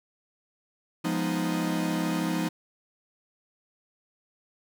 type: chord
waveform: 45% pulse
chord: F half-diminished seventh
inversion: none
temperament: equal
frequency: 174.61 / 207.7 / 246.9 / 311.1 Hz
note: F3 / Ab3 / Cb4 / Eb4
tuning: 0 / 0 / 0 / 0 cents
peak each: -30 / -34 / -34 / -30 dBFS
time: 1.04-2.49 s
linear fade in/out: 10 ms
effects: none